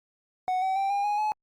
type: tone with pitch steps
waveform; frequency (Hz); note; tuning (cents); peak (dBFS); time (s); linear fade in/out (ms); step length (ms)
triangle; 740 / 761.2 / 783.1 / 805.6 / 828.7 / 852.5; F#5 / F#5 / G5 / G5 / G#5 / G#5; 0 / +49 / -2 / +47 / -4 / +45; -22; 0.48-1.32; 0; 140
effects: Opus 48 kbps